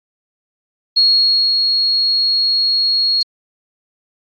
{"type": "tone with ADSR envelope", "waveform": "sine", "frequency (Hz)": 4306, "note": "C8", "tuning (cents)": 49, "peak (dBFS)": -8, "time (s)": [0.96, 3.23], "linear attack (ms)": 14, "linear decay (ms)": 550, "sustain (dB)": -4, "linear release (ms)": 6, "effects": ["AAC 64 kbps"]}